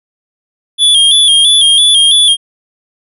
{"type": "tone with vibrato", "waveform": "square", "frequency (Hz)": 3337, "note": "G#7", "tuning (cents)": 8, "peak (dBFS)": -5, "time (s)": [0.78, 2.37], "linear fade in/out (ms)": 50, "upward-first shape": "square", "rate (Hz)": 3, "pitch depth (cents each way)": 58, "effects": ["resampled to 32000 Hz"]}